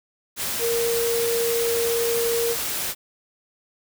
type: tone in noise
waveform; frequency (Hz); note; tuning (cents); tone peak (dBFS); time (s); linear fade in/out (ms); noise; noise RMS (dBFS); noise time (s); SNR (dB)
sine; 466.2; A#4; 0; -21; 0.59-2.56; 50; white; -27; 0.36-2.95; +3
effects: none